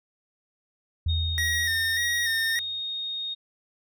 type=tone with exponential decay; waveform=sine; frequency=82.4 Hz; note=E2; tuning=in tune; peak=-21 dBFS; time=1.06-2.81 s; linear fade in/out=5 ms; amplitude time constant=380 ms
type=tone; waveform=sine; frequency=3714 Hz; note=A#7; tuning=7 cents flat; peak=-29 dBFS; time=1.08-3.35 s; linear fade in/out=20 ms
type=tone with vibrato; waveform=square; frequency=1855 Hz; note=A#6; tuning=9 cents flat; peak=-25 dBFS; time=1.38-2.59 s; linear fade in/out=0 ms; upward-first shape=square; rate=1.7 Hz; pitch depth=41 cents each way
effects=none